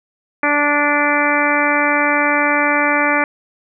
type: harmonic tone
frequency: 292 Hz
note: D4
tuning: 10 cents flat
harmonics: 1 / 2 / 3 / 4 / 5 / 6 / 7 / 8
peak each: -21 / -21 / -21 / -21 / -21 / -21 / -21 / -21 dBFS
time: 0.43-3.24 s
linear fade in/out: 2 ms
effects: none